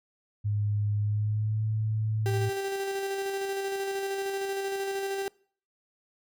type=tone with pitch glide; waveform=sine; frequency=103.83 to 108.87 Hz; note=G#2 to A2; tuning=0 to -18 cents; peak=-25 dBFS; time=0.44-2.5 s; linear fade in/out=20 ms; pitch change=+82 cents; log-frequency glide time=0.99-1.64 s
type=tone with tremolo; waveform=35% pulse; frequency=392 Hz; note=G4; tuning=in tune; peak=-27 dBFS; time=2.26-5.28 s; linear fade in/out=0 ms; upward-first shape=square; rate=13 Hz; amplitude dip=25%
effects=noise-tail reverb RT60 0.5 s tail -24 dB re dry